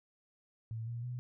sine tone with pitch steps, 112.8 / 118 / 123.44 Hz, A2 / A#2 / B2, +44 / +22 / 0 cents, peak -37 dBFS, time 0.71-1.19 s, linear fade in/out 0 ms, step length 160 ms, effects none

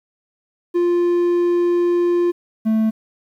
triangle tone pair in turn, 349.2 / 220 Hz, F4 / A3, 0 / 0 cents, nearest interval minor sixth, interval 800 cents, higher first, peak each -12 dBFS, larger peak neither, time 0.74-2.32 / 2.65-2.91 s, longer first, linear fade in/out 20 ms, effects 9-bit

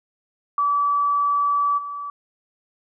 sine tone with level steps, 1151 Hz, D6, 35 cents flat, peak -17 / -28 dBFS, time 0.58-2.1 s, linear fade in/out 2 ms, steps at 1.77 s, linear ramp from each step 20 ms, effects none

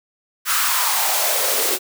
white noise with high-pass filter sweep, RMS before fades -19 dBFS, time 0.45-1.79 s, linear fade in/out 50 ms, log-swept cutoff 1400 to 370 Hz, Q 3.5, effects none

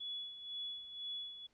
sine tone with tremolo, 3400 Hz, G#7, 40 cents sharp, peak -39 dBFS, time 0-1.47 s, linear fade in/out 10 ms, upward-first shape sine, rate 2 Hz, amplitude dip 65%, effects pink hiss -75 dBFS RMS until 1.53 s + low-pass 6000 Hz 12 dB/octave

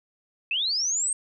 sine linear sweep, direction up, 2517 to 8540 Hz, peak -23 dBFS, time 0.51-1.13 s, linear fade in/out 2 ms, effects none

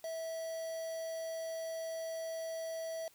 triangle tone with quantisation, 652 Hz, E5, 19 cents flat, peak -36 dBFS, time 0.04-3.08 s, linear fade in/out 2 ms, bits 8, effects white hiss -65 dBFS RMS until 3.14 s

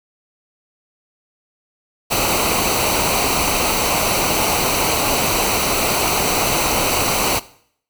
pink noise with comb filter, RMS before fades -18 dBFS, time 2.1-7.4 s, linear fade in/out 20 ms, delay 0.58 ms, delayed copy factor -0.65, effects noise-tail reverb RT60 0.6 s tail -18 dB re dry

